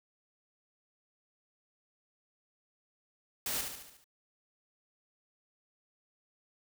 white noise with echo, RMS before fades -35 dBFS, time 3.46-3.61 s, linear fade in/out 2 ms, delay 72 ms, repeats 6, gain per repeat -5 dB, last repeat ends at 4.042 s, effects none

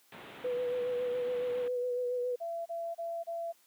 pink low-pass noise, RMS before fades -47 dBFS, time 0.12-1.68 s, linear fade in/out 2 ms, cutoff 3600 Hz, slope 48 dB/octave
sine tone with vibrato, 493.9 Hz, B4, in tune, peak -30 dBFS, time 0.44-2.36 s, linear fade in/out 10 ms, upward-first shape sine, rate 7.2 Hz, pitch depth 25 cents each way
sine tone bursts, 674 Hz, E5, 38 cents sharp, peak -34 dBFS, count 4, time 2.4-3.527 s, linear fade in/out 20 ms, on 260 ms, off 29 ms
effects white hiss -66 dBFS RMS until 3.66 s + high-pass 200 Hz 12 dB/octave

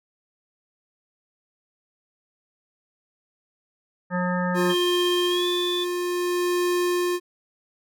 harmonic tone, 179.6 Hz, F3, 49 cents sharp, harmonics 1 / 3 / 5 / 7 / 9 / 10, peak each -24 / -29 / -31 / -32 / -34 / -34 dBFS, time 4.1-4.75 s, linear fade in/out 50 ms
square tone with tremolo, 354.7 Hz, F4, 27 cents sharp, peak -21 dBFS, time 4.54-7.2 s, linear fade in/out 50 ms, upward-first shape sine, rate 0.57 Hz, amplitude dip 40%
sine tone with pitch glide, 3176 to 3484 Hz, G7 to A7, +22 to -18 cents, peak -26 dBFS, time 4.69-5.85 s, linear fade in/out 20 ms, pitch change +160 cents, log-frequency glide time 5.28-5.47 s
effects none

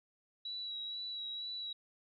sine tone with vibrato, 3904 Hz, B7, 21 cents flat, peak -39 dBFS, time 0.45-1.73 s, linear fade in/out 5 ms, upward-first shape sine, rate 2.1 Hz, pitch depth 23 cents each way, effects none

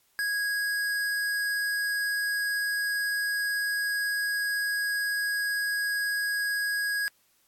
square tone, 1653 Hz, G#6, 9 cents flat, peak -27 dBFS, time 0.19-7.08 s, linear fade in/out 0 ms, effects white hiss -67 dBFS RMS until 7.47 s + AAC 64 kbps

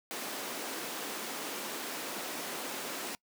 pink high-pass noise, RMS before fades -39 dBFS, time 0.11-3.15 s, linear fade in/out 0 ms, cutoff 240 Hz, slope 24 dB/octave, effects noise-tail reverb RT60 0.1 s tail -25 dB re dry

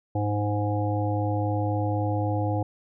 harmonic tone, 103.83 Hz, G#2, in tune, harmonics 1 / 3 / 5 / 7 / 8, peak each -25 / -30 / -32 / -33 / -34 dBFS, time 0.15-2.63 s, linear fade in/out 5 ms, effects none

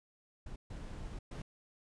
brown noise bursts at uneven times, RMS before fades -44 dBFS, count 3, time 0.46-0.56 / 0.7-1.19 / 1.31-1.42 s, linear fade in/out 5 ms, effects resampled to 22050 Hz

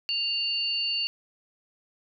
sine tone pair together, 2794 / 4485 Hz, F7 / C#8, 0 / +19 cents, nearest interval minor sixth, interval 819 cents, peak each -28 dBFS, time 0.09-1.07 s, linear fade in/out 0 ms, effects none

